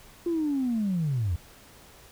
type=linear sweep; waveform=sine; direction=down; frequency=349.2 to 77.78 Hz; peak=-23 dBFS; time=0.26-1.36 s; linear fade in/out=5 ms; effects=tanh soft clip ceiling -20 dBFS + pink hiss -52 dBFS RMS until 2.11 s